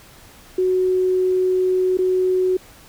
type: tone with dropouts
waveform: sine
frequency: 370 Hz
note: F#4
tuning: in tune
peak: -15 dBFS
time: 0.58-2.57 s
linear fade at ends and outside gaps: 5 ms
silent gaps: 1.973-1.987 s
effects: pink hiss -46 dBFS RMS until 2.88 s